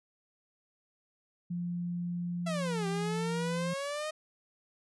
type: tone with pitch glide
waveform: sine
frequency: 174.61 to 170.82 Hz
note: F3 to F3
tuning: 0 to -38 cents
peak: -32 dBFS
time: 1.5-3.74 s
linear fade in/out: 10 ms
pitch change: -38 cents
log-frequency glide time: 2.46-3.02 s
type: exponential two-way sweep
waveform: sawtooth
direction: down then up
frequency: 680 to 390.6 to 625 Hz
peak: -30 dBFS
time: 2.46-4.11 s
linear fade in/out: 10 ms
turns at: 2.87 s
effects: resampled to 24000 Hz

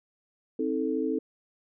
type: chord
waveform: sine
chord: A diminished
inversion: first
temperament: just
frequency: 264 / 316.8 / 440 Hz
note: C4 / Eb4 / A4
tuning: +16 / +31 / 0 cents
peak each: -30 dBFS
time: 0.59-1.19 s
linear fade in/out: 5 ms
effects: none

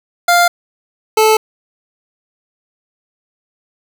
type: tone pair in turn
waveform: 25% pulse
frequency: 698.5 / 436 Hz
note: F5 / A4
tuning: 0 / -16 cents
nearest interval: minor sixth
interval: 816 cents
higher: first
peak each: -4 dBFS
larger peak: neither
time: 0.28-0.48 / 1.17-1.37 s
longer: neither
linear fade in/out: 5 ms
effects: none

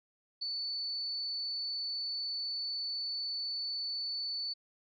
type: tone with ADSR envelope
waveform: sine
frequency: 4482 Hz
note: C#8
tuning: 18 cents sharp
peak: -32 dBFS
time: 0.41-4.54 s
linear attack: 15 ms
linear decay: 6 ms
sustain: -2 dB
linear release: 16 ms
effects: none

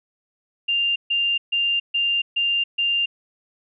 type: tone bursts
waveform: sine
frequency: 2794 Hz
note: F7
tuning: in tune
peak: -18 dBFS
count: 6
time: 0.68-3.06 s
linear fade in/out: 10 ms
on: 280 ms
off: 140 ms
effects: none

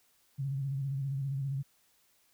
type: tone with vibrato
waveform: sine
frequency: 137 Hz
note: C#3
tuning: 20 cents flat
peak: -31 dBFS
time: 0.38-1.63 s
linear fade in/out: 20 ms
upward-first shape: square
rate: 15 Hz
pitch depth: 47 cents each way
effects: white hiss -69 dBFS RMS until 2.33 s

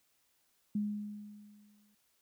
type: tone with exponential decay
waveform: sine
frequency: 208 Hz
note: G#3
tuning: 3 cents sharp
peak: -29 dBFS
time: 0.75-1.95 s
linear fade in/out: 5 ms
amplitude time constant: 260 ms
effects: white hiss -74 dBFS RMS until 2.21 s

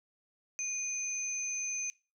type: tone pair together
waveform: sine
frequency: 2457 / 6191 Hz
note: D#7 / G8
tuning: -22 / -22 cents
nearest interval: octave + major third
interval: 1600 cents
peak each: -39 / -34 dBFS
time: 0.59-1.9 s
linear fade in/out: 0 ms
effects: noise-tail reverb RT60 0.3 s tail -19 dB re dry

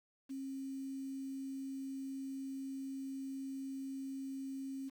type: tone with quantisation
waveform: sine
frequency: 269.6 Hz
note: C#4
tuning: 48 cents flat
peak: -40 dBFS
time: 0.29-4.9 s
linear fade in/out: 20 ms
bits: 10
effects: none

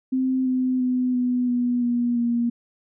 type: tone with pitch steps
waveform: sine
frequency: 260 / 256 / 252 / 248.1 / 244.3 / 240.5 / 236.8 Hz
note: C4 / C4 / B3 / B3 / B3 / B3 / A#3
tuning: -11 / -38 / +35 / +8 / -19 / -46 / +27 cents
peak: -19 dBFS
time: 0.12-2.5 s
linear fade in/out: 10 ms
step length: 340 ms
effects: none

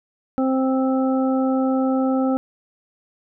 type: harmonic tone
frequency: 262.8 Hz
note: C4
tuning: 8 cents sharp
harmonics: 1 / 2 / 3 / 5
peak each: -18 / -24 / -28 / -32 dBFS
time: 0.38-2.37 s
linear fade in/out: 0 ms
effects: none

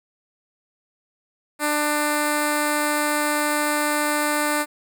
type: tone with notch filter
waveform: 5% pulse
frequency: 297.6 Hz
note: D4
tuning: 23 cents sharp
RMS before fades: -22 dBFS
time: 1.59-4.66 s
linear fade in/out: 50 ms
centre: 3100 Hz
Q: 0.95
effects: none

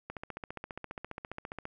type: click train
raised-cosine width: 0.5 ms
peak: -24 dBFS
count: 24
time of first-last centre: 0.1-1.654 s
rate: 14.8 Hz
effects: none

